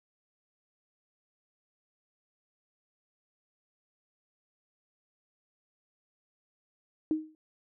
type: tone with exponential decay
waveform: sine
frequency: 312.2 Hz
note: D#4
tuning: 6 cents sharp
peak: -22 dBFS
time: 7.11-7.35 s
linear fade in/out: 1 ms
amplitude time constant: 52 ms
effects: none